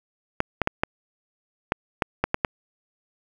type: clicks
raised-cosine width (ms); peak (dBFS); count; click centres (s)
0.5; -5; 9; 0.404 / 0.617 / 0.674 / 0.835 / 1.721 / 2.022 / 2.24 / 2.344 / 2.448
effects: 7-bit